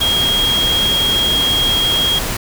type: tone in noise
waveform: sine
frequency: 3261 Hz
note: G#7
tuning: 32 cents flat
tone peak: -13 dBFS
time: 0.01-2.19 s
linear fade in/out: 5 ms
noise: pink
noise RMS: -21 dBFS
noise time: 0-2.37 s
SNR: +5 dB
effects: none

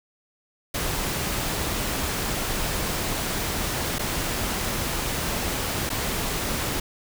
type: noise with dropouts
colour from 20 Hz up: pink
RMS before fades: -27 dBFS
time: 0.74-6.8 s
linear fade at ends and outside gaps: 5 ms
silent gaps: 3.985-3.992 / 5.893-5.9 s
effects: none

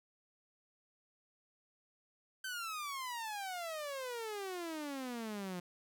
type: exponential sweep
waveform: sawtooth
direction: down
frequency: 1555 to 174.61 Hz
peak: -36 dBFS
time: 2.44-5.6 s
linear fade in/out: 5 ms
effects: none

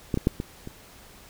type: clicks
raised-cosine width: 3 ms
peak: -11 / -12 / -6 / -16 / -23 dBFS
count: 5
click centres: 0.142 / 0.174 / 0.271 / 0.401 / 0.674 s
effects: pink hiss -50 dBFS RMS until 1.29 s

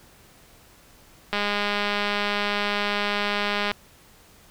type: click train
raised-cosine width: 0.3 ms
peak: -9 dBFS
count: 490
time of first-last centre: 1.33-3.715 s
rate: 205 Hz
effects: pink hiss -53 dBFS RMS until 4.5 s

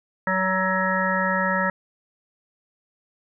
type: harmonic tone with a mistuned harmonic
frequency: 188.2 Hz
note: F#3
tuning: 30 cents sharp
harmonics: 1 / 3 / 5 / 7 / 9 / 10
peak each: -27 / -27 / -27 / -27 / -27 / -27 dBFS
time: 0.27-1.7 s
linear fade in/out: 2 ms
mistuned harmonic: 9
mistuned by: -15 cents
effects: none

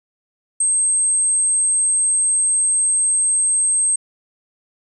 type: tone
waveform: sine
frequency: 8372 Hz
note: C9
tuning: in tune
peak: -14 dBFS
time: 0.6-3.96 s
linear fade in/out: 5 ms
effects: none

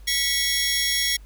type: tone cluster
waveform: sawtooth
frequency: 1956 / 2211 / 3332 / 5530 Hz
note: B6 / C#7 / G#7 / F8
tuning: -17 / -5 / +5 / -18 cents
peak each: -24 / -26 / -22 / -23 dBFS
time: 0.07-1.17 s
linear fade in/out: 10 ms
effects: added 49 Hz sine -41 dBFS peak until 1.25 s + pink hiss -58 dBFS RMS until 1.25 s

